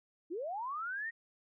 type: linear sweep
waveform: sine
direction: up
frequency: 301.3 to 1894 Hz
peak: -36 dBFS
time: 0.3-1.11 s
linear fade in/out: 20 ms
effects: none